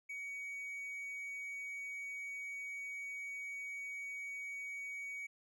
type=tone; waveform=triangle; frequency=2252 Hz; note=C#7; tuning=27 cents sharp; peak=-40 dBFS; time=0.09-5.27 s; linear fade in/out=10 ms; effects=none